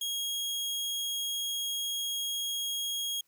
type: tone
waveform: sawtooth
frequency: 3282 Hz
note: G#7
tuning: 21 cents flat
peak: -28 dBFS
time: 0.01-3.21 s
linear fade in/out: 5 ms
effects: white hiss -72 dBFS RMS until 3.27 s